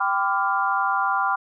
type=chord; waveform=sine; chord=G dominant seventh; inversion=none; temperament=equal with one note detuned; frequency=784 / 1007.4 / 1174.7 / 1396.9 Hz; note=G5 / B5 / D6 / F6; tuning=0 / +34 / 0 / 0 cents; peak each=-25 dBFS; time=0-1.36 s; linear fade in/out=10 ms; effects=none